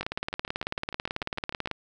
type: two click trains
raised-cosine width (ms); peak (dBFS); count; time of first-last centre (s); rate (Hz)
0.3; -22 / -13; 12 / 32; 0.03-1.674 / 0.01-1.713; 6.69 / 18.2
effects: none